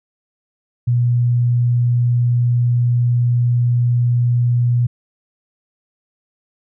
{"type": "tone", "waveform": "sine", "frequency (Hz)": 121.1, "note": "B2", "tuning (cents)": -34, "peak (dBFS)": -12, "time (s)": [0.87, 4.87], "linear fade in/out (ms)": 10, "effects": []}